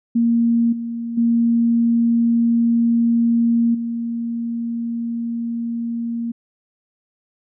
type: tone with level steps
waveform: sine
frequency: 233.1 Hz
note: A#3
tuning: in tune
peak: -13 / -23 / -13 / -21 dBFS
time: 0.15-6.32 s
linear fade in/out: 10 ms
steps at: 0.72 / 1.17 / 3.74 s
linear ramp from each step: 10 ms
effects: none

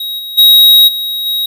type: tone with level steps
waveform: square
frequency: 3805 Hz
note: A#7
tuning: 35 cents sharp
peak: -18 / -22 / -3 / -16 / -13 dBFS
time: 0-1.46 s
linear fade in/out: 5 ms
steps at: 0.18 / 0.37 / 0.87 / 1.25 s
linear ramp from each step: 20 ms
effects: none

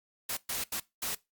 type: noise bursts at uneven times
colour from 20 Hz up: white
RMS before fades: -34 dBFS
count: 4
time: 0.29-0.37 / 0.49-0.64 / 0.72-0.8 / 1.02-1.15 s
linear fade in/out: 5 ms
effects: noise-tail reverb RT60 0.2 s tail -20 dB re dry + Opus 48 kbps

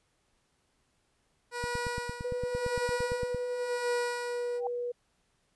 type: tone with tremolo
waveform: 15% pulse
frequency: 483.6 Hz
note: B4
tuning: 36 cents flat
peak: -25 dBFS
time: 1.51-4.61 s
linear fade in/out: 50 ms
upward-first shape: sine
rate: 0.91 Hz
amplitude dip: 80%
type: click train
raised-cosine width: 5 ms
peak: -25 dBFS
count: 16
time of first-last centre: 1.64-3.346 s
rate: 8.79 Hz
type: tone with pitch glide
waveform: sine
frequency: 493.9 to 485.1 Hz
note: B4 to B4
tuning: 0 to -31 cents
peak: -31 dBFS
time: 2.24-4.92 s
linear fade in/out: 10 ms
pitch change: -31 cents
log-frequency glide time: 3.63-3.98 s
type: tone with exponential growth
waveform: sine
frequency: 784 Hz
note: G5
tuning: in tune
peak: -28 dBFS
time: 4.55-4.67 s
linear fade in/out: 2 ms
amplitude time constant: 24 ms
effects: pink hiss -73 dBFS RMS until 5.55 s + resampled to 24000 Hz

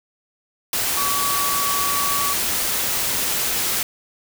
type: tone in noise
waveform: sine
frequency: 1137 Hz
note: C#6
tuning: 44 cents sharp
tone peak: -23 dBFS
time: 0.97-2.33 s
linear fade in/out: 2 ms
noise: white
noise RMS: -22 dBFS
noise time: 0.73-3.83 s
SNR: -4 dB
effects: none

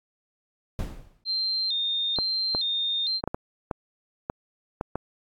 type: noise with exponential decay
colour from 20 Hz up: brown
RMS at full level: -27 dBFS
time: 0.79-1.24 s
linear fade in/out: 1 ms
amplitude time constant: 97 ms
type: tone with vibrato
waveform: sine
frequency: 3892 Hz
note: B7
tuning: 26 cents flat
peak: -24 dBFS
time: 1.25-3.21 s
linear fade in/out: 50 ms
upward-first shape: square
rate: 1.1 Hz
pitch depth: 110 cents each way
type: clicks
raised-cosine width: 1 ms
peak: -14 dBFS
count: 9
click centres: 2.187 / 2.549 / 3.239 / 3.276 / 3.345 / 3.712 / 4.299 / 4.811 / 4.956 s
effects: AAC 64 kbps

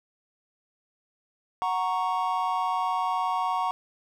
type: chord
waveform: triangle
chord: F# major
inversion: none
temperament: equal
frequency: 740 / 932.3 / 1108.7 Hz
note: F#5 / A#5 / C#6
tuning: 0 / 0 / 0 cents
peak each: -27 dBFS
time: 1.62-3.71 s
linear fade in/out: 0 ms
effects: none

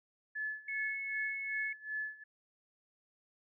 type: tone with tremolo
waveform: sine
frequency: 1724 Hz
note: A6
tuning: 36 cents flat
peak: -34 dBFS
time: 0.35-2.24 s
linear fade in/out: 10 ms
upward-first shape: sine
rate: 2.6 Hz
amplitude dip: 90%
type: tone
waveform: sine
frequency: 2194 Hz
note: C#7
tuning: 18 cents flat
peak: -37 dBFS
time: 0.68-1.73 s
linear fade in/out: 5 ms
effects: none

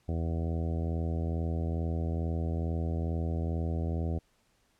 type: harmonic tone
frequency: 82.3 Hz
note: E2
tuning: 2 cents flat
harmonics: 1 / 2 / 3 / 4 / 5 / 6 / 7 / 8 / 9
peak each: -30 / -36 / -40 / -42 / -44 / -46 / -47 / -48 / -49 dBFS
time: 0.08-4.19 s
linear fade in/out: 10 ms
effects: pink hiss -70 dBFS RMS until 4.79 s + low-pass 11000 Hz 12 dB/octave

